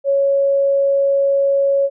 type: tone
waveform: sine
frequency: 554.4 Hz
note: C#5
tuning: in tune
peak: -12 dBFS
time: 0.04-1.9 s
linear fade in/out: 50 ms
effects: none